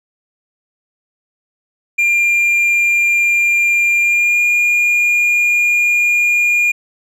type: tone with pitch glide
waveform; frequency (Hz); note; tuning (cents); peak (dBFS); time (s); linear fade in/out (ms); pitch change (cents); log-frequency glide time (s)
triangle; 2394 to 2422; D7 to D#7; +33 to -47; -9; 1.98-6.72; 10; +20; 4-4.41
effects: none